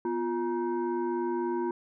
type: tone with frequency modulation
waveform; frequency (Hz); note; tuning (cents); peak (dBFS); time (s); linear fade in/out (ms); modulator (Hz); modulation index
sine; 350.3; F4; +5; -27; 0.05-1.71; 2; 597; 0.88
effects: none